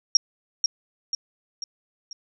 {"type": "tone with echo", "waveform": "sine", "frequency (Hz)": 5588, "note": "F8", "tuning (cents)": 0, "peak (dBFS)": -11, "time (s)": [0.15, 0.17], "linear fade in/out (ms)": 2, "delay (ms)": 490, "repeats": 4, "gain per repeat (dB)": -6, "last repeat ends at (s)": 2.13, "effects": []}